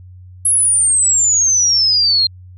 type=exponential sweep; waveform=sine; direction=down; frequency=10910 to 4157 Hz; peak=-10 dBFS; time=0.45-2.27 s; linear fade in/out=5 ms; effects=added 91 Hz sine -35 dBFS peak until 2.57 s